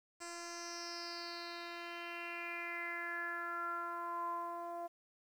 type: tone with low-pass filter sweep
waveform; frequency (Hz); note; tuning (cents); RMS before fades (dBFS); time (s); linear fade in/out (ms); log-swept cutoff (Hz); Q
10% pulse; 343.3; F4; -30; -43; 0.2-4.88; 20; 7500 to 770; 6.1
effects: 11-bit